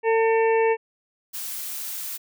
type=harmonic tone; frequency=449.9 Hz; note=A4; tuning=39 cents sharp; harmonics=1 / 2 / 4 / 5 / 6; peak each=-18 / -24 / -30 / -32 / -34 dBFS; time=0.03-0.77 s; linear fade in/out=50 ms
type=noise; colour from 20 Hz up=blue; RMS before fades=-32 dBFS; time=1.33-2.18 s; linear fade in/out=20 ms
effects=none